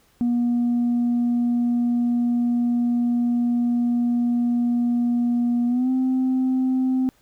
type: tone with pitch glide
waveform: sine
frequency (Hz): 240 to 258.7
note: B3 to C4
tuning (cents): -49 to -19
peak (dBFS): -16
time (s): 0.21-7.09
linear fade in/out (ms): 0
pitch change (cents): +130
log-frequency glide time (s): 5.67-5.9
effects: tanh soft clip ceiling -16 dBFS + pink hiss -60 dBFS RMS until 7.21 s